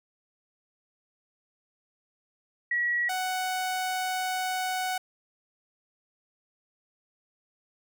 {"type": "tone pair in turn", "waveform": ["sine", "sawtooth"], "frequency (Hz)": [1922, 743.2], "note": ["B6", "F#5"], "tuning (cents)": [-48, 7], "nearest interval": "octave + major third", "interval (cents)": 1645, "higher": "first", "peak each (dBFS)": -24, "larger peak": "neither", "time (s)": [[2.71, 3.09], [3.09, 4.98]], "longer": "second", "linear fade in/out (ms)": 5, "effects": []}